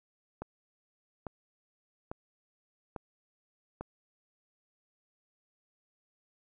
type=click train; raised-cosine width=1 ms; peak=-24 dBFS; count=5; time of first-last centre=0.42-3.81 s; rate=1.18 Hz; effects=none